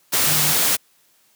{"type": "tone in noise", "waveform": "sine", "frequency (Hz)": 152.5, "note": "D#3", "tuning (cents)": -34, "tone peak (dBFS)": -26, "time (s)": [0.26, 0.53], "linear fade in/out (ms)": 20, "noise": "white", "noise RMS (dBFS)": -18, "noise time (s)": [0.12, 0.77], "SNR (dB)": -11, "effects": ["white hiss -59 dBFS RMS until 1.35 s", "high-pass 100 Hz 12 dB/octave"]}